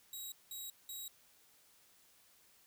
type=tone bursts; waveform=10% pulse; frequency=3833 Hz; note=A#7; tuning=47 cents sharp; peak=-36 dBFS; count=3; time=0.13-1.08 s; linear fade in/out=2 ms; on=190 ms; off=190 ms; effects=white hiss -67 dBFS RMS until 2.66 s

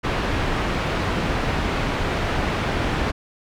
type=low-pass noise; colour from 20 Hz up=pink; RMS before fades=-23 dBFS; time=0.03-3.12 s; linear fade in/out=20 ms; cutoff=2700 Hz; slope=12 dB/octave; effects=none

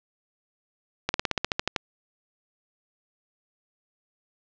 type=slowing click train; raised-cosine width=0.2 ms; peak=-6 dBFS; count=11; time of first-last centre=1.09-1.762 s; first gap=51 ms; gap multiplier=1.06; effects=low-pass 5000 Hz 12 dB/octave

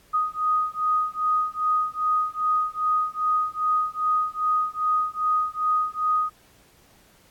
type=beating tone pair; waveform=sine; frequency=1244.5 / 1247 Hz; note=D#6 / D#6; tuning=0 / +3 cents; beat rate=2.5 Hz; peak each=-24 dBFS; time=0.13-6.3 s; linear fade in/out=20 ms; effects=pink hiss -57 dBFS RMS until 7.3 s + AAC 64 kbps

